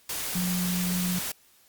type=tone in noise; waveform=sine; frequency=180 Hz; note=F#3; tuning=47 cents flat; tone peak=-26 dBFS; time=0.35-1.19 s; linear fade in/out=5 ms; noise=white; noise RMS=-32 dBFS; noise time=0.09-1.32 s; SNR=+3 dB; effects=white hiss -60 dBFS RMS until 1.68 s + Opus 48 kbps

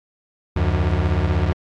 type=beating tone pair; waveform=35% pulse; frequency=74.7 / 90.7 Hz; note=D2 / F#2; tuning=+30 / -34 cents; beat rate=16 Hz; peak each=-18 dBFS; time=0.56-1.53 s; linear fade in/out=5 ms; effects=low-pass 3000 Hz 12 dB/octave + AAC 64 kbps

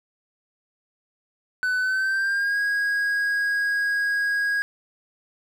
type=tone with pitch glide; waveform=triangle; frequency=1500 to 1645.2 Hz; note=F#6 to G#6; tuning=+23 to -17 cents; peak=-19 dBFS; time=1.63-4.62 s; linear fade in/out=0 ms; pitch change=+160 cents; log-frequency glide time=1.78-2.59 s; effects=10-bit

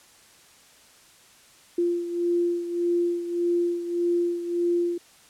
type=beating tone pair; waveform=sine; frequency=346.3 / 348 Hz; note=F4 / F4; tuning=-15 / -6 cents; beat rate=1.7 Hz; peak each=-23 / -29 dBFS; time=1.78-4.98 s; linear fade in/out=5 ms; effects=white hiss -54 dBFS RMS until 5.29 s + low-pass 10000 Hz 12 dB/octave

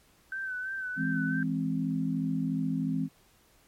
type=tone with vibrato; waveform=sine; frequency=1530 Hz; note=G6; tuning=42 cents flat; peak=-32 dBFS; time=0.32-1.43 s; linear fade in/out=2 ms; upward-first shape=sine; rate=3 Hz; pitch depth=46 cents each way
type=chord; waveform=sine; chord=E augmented; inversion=none; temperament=equal; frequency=164.81 / 207.7 / 261.6 Hz; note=E3 / G#3 / B#3; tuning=0 / 0 / 0 cents; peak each=-31 / -34 / -30 dBFS; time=0.96-3.09 s; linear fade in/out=50 ms
effects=pink hiss -63 dBFS RMS until 3.67 s + MP3 64 kbps

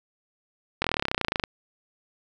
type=slowing click train; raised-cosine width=0.3 ms; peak=-8 dBFS; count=21; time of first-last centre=0.82-1.438 s; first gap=23 ms; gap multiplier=1.03; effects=none

